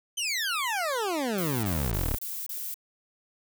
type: exponential sweep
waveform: 20% pulse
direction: down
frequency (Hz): 3136 to 30.87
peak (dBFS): -22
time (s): 0.17-2.17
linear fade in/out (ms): 10
type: noise bursts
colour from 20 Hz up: violet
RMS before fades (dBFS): -35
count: 5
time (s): 1.38-2.742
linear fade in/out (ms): 2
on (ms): 250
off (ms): 28
effects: none